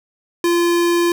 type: tone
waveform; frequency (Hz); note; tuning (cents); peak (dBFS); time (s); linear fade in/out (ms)
square; 344.5; F4; -24; -14; 0.44-1.12; 2
effects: none